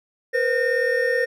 triangle tone cluster, 477.4 / 516 / 1830 Hz, A#4 / C5 / A#6, +41 / -24 / -32 cents, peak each -21 dBFS, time 0.33-1.26 s, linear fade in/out 20 ms, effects none

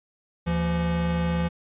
square tone pair together, 75.73 / 170 Hz, D#2 / F3, -46 / -46 cents, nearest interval octave + major second, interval 1400 cents, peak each -30 / -24 dBFS, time 0.46-1.49 s, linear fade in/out 20 ms, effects resampled to 8000 Hz

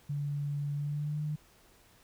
sine tone with pitch glide, 144.1 to 150.92 Hz, D3 to D3, -33 to +48 cents, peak -31 dBFS, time 0.09-1.36 s, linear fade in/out 10 ms, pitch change +81 cents, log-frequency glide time 0.74-1.23 s, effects pink hiss -62 dBFS RMS until 2.03 s

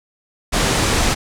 pink low-pass noise, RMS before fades -17 dBFS, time 0.52-1.15 s, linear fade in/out 20 ms, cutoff 9400 Hz, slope 24 dB/octave, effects none

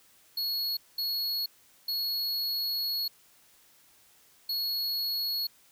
square tone bursts at uneven times, 4341 Hz, C#8, 37 cents flat, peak -29 dBFS, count 4, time 0.37-0.77 / 0.98-1.46 / 1.88-3.08 / 4.49-5.47 s, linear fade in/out 5 ms, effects white hiss -61 dBFS RMS until 5.71 s

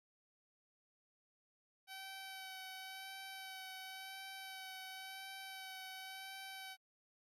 10% pulse tone with vibrato, 764 Hz, G5, 45 cents flat, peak -39 dBFS, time 1.87-6.77 s, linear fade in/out 50 ms, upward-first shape sine, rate 0.94 Hz, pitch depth 17 cents each way, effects MP3 64 kbps

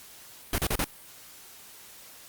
pink noise bursts, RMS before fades -26 dBFS, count 4, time 0.53-0.843 s, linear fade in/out 2 ms, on 52 ms, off 35 ms, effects white hiss -49 dBFS RMS until 2.28 s + Opus 48 kbps

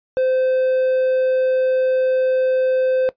triangle tone, 517 Hz, C5, 21 cents flat, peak -13 dBFS, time 0.17-3.09 s, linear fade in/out 0 ms, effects noise-tail reverb RT60 0.1 s tail -17 dB re dry + resampled to 11025 Hz

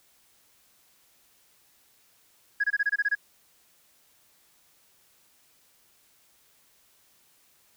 sine tone bursts, 1661.2 Hz, G#6, in tune, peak -20 dBFS, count 9, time 2.6-3.152 s, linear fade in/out 10 ms, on 40 ms, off 24 ms, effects tanh soft clip ceiling -17 dBFS + white hiss -63 dBFS RMS until 7.76 s

